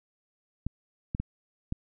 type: clicks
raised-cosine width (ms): 5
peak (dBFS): -18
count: 4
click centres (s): 0.666 / 1.149 / 1.2 / 1.724
effects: none